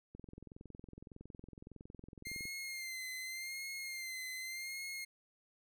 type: click train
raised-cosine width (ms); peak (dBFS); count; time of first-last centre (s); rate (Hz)
3; -38; 51; 0.15-2.454; 21.7
type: tone with vibrato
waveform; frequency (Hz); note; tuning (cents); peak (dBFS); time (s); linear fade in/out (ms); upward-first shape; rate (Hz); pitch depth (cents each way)
sawtooth; 2100; C7; +6; -38; 2.25-5.05; 10; sine; 0.86; 49
effects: none